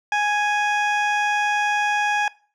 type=tone; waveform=20% pulse; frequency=830.6 Hz; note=G#5; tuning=in tune; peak=-13 dBFS; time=0.12-2.28 s; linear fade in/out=2 ms; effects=noise-tail reverb RT60 0.4 s tail -21 dB re dry + low-pass 4000 Hz 12 dB/octave